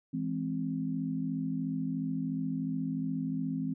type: chord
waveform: sine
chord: E augmented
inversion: none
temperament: equal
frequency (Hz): 164.81 / 207.7 / 261.6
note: E3 / G#3 / B#3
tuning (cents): 0 / 0 / 0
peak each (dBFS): -35 / -38 / -33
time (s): 0.13-3.74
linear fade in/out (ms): 10
effects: none